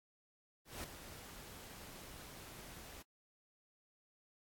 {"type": "noise with ADSR envelope", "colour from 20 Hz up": "pink", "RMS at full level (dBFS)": -44, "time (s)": [0.65, 3.03], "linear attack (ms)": 190, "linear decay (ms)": 3, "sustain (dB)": -9, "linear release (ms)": 19, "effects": ["AAC 64 kbps"]}